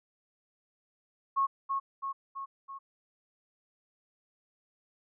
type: tone with echo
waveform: sine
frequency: 1093 Hz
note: C#6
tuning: 25 cents flat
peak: -24 dBFS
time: 1.36-1.47 s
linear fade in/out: 20 ms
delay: 330 ms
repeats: 4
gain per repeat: -4 dB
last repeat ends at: 2.79 s
effects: none